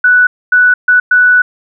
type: tone bursts at uneven times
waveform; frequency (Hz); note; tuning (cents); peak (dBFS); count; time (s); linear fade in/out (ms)
sine; 1482; F#6; +2; -4; 4; 0.04-0.27 / 0.52-0.74 / 0.88-1 / 1.11-1.42; 5
effects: none